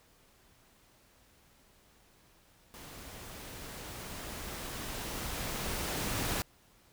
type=noise with level ramp; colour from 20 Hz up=pink; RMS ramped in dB=-49 to -33 dBFS; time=2.74-6.42 s; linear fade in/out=0 ms; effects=pink hiss -64 dBFS RMS until 6.92 s